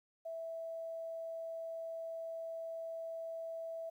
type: tone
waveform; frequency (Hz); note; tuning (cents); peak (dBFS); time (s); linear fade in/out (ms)
sine; 657; E5; -6; -40; 0.25-3.9; 10
effects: 12-bit